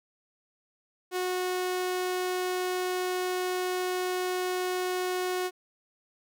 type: tone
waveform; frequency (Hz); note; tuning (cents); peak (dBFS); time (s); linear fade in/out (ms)
sawtooth; 365.5; F#4; -21; -24; 1.11-5.51; 50
effects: none